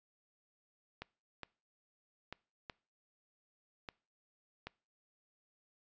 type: clicks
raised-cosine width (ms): 0.3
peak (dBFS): -27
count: 6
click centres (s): 1.02 / 1.433 / 2.326 / 2.698 / 3.888 / 4.67
effects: noise-tail reverb RT60 0.4 s tail -24 dB re dry + resampled to 16000 Hz